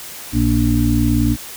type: harmonic tone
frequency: 59 Hz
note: A#1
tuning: 22 cents sharp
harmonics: 1 / 2 / 4 / 5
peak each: -18 / -18 / -18 / -18 dBFS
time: 0.32-1.37 s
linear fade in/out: 50 ms
effects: white hiss -33 dBFS RMS until 1.56 s